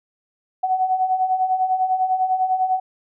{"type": "beating tone pair", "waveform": "sine", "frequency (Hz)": [740, 750], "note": ["F#5", "F#5"], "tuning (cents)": [0, 23], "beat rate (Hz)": 10, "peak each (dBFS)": [-24, -18], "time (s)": [0.63, 2.8], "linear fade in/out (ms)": 10, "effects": []}